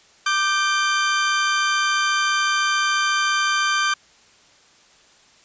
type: tone pair together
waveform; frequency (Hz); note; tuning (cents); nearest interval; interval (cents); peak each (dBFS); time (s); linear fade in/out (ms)
sawtooth; 1187 / 1558; D6 / G6; +18 / -11; perfect fourth; 471; -17; 0.26-3.94; 5
effects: white hiss -53 dBFS RMS until 5.44 s + resampled to 16000 Hz